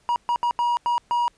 triangle tone bursts at uneven times, 957 Hz, A#5, 45 cents sharp, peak -17 dBFS, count 6, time 0.09-0.16 / 0.29-0.36 / 0.43-0.51 / 0.59-0.77 / 0.86-0.98 / 1.11-1.28 s, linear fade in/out 0 ms, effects pink hiss -61 dBFS RMS until 1.37 s + resampled to 22050 Hz

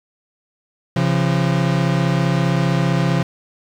40% pulse tone pair together, 135.5 / 170.72 Hz, C#3 / F3, -39 / -39 cents, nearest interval major third, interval 400 cents, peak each -17 dBFS, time 0.96-3.23 s, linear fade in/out 5 ms, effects low-pass 5000 Hz 12 dB/octave + 7-bit

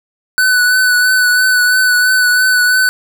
square tone with vibrato, 1495 Hz, F#6, 17 cents sharp, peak -9 dBFS, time 0.38-2.89 s, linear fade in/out 0 ms, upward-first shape triangle, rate 3 Hz, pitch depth 28 cents each way, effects none

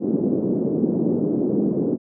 pink band-pass noise, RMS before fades -21 dBFS, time 0-1.98 s, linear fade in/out 50 ms, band 200 to 390 Hz, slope 24 dB/octave, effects none

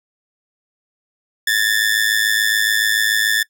sawtooth ring-modulated tone, 1752 Hz, A6, 8 cents flat, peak -8 dBFS, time 1.47-3.43 s, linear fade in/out 5 ms, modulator 53.5 Hz, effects noise-tail reverb RT60 0.1 s tail -22 dB re dry

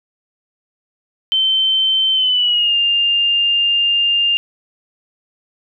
sine tone with pitch glide, 3093 to 2804 Hz, G7 to F7, -24 to +6 cents, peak -12 dBFS, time 1.32-4.37 s, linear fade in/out 0 ms, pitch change -170 cents, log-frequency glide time 2.13-2.76 s, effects none

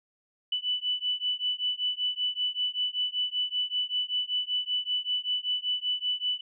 sine beating tone pair, 2978 / 2983.2 Hz, F#7 / F#7, +11 / +14 cents, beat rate 5.2 Hz, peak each -30 dBFS, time 0.52-6.41 s, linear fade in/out 5 ms, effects none

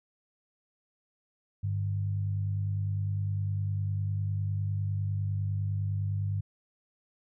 sine tone pair together, 100.11 / 150 Hz, G2 / D3, +37 / +37 cents, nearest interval perfect fifth, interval 700 cents, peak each -28 / -37 dBFS, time 1.63-6.41 s, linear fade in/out 10 ms, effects none

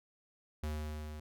square tone with level ramp, 76.1 Hz, D#2, 38 cents flat, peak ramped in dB -35 to -44 dBFS, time 0.63-1.2 s, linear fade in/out 5 ms, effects none

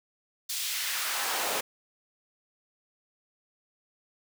pink noise with high-pass filter sweep, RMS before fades -31 dBFS, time 0.49-1.61 s, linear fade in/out 10 ms, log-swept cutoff 4400 to 420 Hz, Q 1, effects none

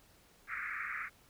white band-pass noise, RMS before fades -40 dBFS, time 0.47-1.1 s, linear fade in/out 50 ms, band 1200 to 2300 Hz, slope 96 dB/octave, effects pink hiss -64 dBFS RMS until 1.29 s

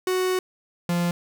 45% pulse tone pair in turn, 370 / 173.61 Hz, F#4 / F3, 0 / -10 cents, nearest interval octave + minor second, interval 1310 cents, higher first, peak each -21 dBFS, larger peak neither, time 0.07-0.39 / 0.89-1.11 s, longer first, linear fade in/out 2 ms, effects none

